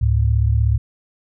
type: tone pair together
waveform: sine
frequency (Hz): 71.35 / 107.8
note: D2 / A2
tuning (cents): -49 / -35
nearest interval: perfect fifth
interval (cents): 714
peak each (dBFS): -16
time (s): 0.01-0.78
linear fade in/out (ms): 10
effects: none